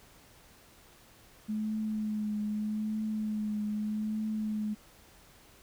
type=tone with vibrato; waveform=sine; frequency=213.4 Hz; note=G#3; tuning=47 cents sharp; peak=-30 dBFS; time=1.48-4.75 s; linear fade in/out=20 ms; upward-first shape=triangle; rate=0.81 Hz; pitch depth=30 cents each way; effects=pink hiss -58 dBFS RMS until 5.62 s